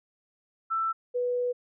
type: tone pair in turn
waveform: sine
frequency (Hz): 1330 / 491.6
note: E6 / B4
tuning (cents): +15 / -8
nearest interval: octave + perfect fourth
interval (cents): 1723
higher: first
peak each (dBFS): -25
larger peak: neither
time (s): 0.7-0.93 / 1.14-1.53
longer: second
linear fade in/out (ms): 20
effects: none